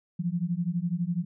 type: beating tone pair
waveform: sine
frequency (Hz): 167.6 / 179.6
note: E3 / F3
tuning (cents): +29 / +49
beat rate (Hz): 12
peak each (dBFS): -29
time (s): 0.19-1.25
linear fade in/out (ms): 10
effects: none